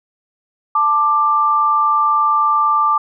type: tone pair together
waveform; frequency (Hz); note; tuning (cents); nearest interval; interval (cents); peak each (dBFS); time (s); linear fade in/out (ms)
sine; 880 / 1181.9; A5 / D6; 0 / +11; perfect fourth; 511; -19 / -12; 0.75-2.98; 5
effects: none